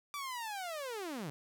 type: linear sweep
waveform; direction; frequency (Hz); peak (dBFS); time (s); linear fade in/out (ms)
sawtooth; down; 1174.7 to 130.81; -35; 0.14-1.3; 0
effects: none